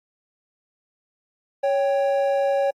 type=tone pair together; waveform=triangle; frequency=556.2 / 789 Hz; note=C#5 / G5; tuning=+6 / +11 cents; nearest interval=tritone; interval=605 cents; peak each=-17 / -24 dBFS; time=1.63-2.71 s; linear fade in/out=10 ms; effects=AAC 64 kbps